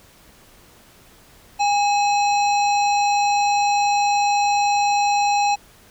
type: harmonic tone with a mistuned harmonic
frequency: 817 Hz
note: G#5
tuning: 29 cents flat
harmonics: 1 / 3 / 5 / 7 / 9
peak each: -16 / -26 / -30 / -33 / -35 dBFS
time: 1.59-5.56 s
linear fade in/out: 20 ms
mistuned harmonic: 3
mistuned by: +83 cents
effects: pink hiss -50 dBFS RMS until 5.9 s